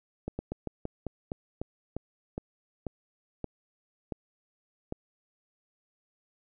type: slowing click train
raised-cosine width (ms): 2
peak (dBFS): -20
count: 14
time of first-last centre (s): 0.28-4.924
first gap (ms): 110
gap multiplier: 1.18
effects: none